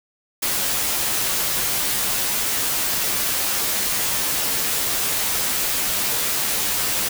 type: noise with comb filter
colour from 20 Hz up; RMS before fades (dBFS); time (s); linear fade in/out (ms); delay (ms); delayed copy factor
white; -22; 0.42-7.09; 10; 12; -0.55
effects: none